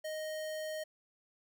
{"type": "tone", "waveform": "square", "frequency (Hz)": 622.3, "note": "D#5", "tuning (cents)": 0, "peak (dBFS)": -38, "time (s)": [0.04, 0.84], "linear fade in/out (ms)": 10, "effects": []}